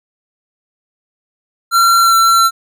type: tone with pitch glide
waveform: square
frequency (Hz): 1366 to 1349.5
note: F6 to E6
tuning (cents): -39 to +40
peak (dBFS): -8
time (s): 1.71-2.51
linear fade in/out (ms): 50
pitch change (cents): -21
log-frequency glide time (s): 2-2.15
effects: none